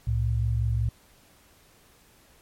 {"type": "tone pair together", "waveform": "sine", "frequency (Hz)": [66.55, 112], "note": ["C2", "A2"], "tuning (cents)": [30, 31], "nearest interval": "major sixth", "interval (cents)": 901, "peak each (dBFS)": [-26, -24], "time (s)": [0.07, 0.89], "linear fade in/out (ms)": 5, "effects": ["pink hiss -58 dBFS RMS until 2.41 s", "MP3 64 kbps"]}